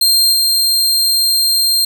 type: tone with level steps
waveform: sawtooth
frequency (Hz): 4186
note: C8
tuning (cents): 0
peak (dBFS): -6 / -8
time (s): 0.01-1.85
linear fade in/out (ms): 5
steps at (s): 0.32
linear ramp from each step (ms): 20
effects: none